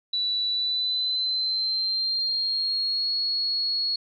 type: tone with pitch glide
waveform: sine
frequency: 3951 to 4334 Hz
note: B7 to C#8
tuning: 0 to -40 cents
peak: -23 dBFS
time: 0.13-3.96 s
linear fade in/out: 5 ms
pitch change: +160 cents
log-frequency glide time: 0.51-3.13 s
effects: none